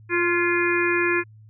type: harmonic tone with a mistuned harmonic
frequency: 349.2 Hz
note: F4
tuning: in tune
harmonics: 1 / 3 / 4 / 5 / 6 / 7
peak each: -22 / -29 / -30 / -25 / -29 / -26 dBFS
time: 0.09-1.24 s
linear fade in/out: 50 ms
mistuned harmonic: 5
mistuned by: -32 cents
effects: added 108 Hz sine -45 dBFS peak until 1.49 s